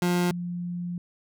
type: tone pair in turn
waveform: 30% pulse / sine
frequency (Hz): 176.8 / 175.48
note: F3 / F3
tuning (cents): +22 / +9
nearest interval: unison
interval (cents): 13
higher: first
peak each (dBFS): -19 / -29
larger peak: first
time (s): 0.02-0.31 / 0.31-0.98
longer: second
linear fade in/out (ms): 2
effects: none